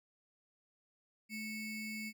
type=ring-modulated tone; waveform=square; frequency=1211 Hz; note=D#6; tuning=47 cents flat; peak=-38 dBFS; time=1.29-2.13 s; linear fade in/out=50 ms; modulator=994 Hz; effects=none